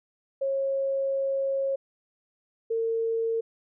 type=tone pair in turn; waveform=sine; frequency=544 / 454.3 Hz; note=C#5 / A#4; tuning=-33 / -45 cents; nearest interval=minor third; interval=312 cents; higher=first; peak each=-24 dBFS; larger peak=neither; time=0.41-1.76 / 2.7-3.41 s; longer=first; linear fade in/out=10 ms; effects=none